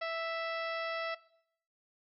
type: harmonic tone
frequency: 659.3 Hz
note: E5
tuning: in tune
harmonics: 1 / 2 / 3 / 4 / 5 / 6 / 7 / 8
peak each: -36 / -40 / -41 / -46 / -50 / -52 / -52 / -52 dBFS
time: 0.01-1.15 s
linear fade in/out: 10 ms
effects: noise-tail reverb RT60 0.7 s tail -20 dB re dry